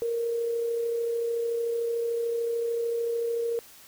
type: tone with amplitude modulation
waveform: sine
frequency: 466.2 Hz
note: A#4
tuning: in tune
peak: -24 dBFS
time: 0.02-3.59 s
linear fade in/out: 0 ms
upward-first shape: sine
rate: 33.5 Hz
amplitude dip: 30%
effects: white hiss -51 dBFS RMS until 3.87 s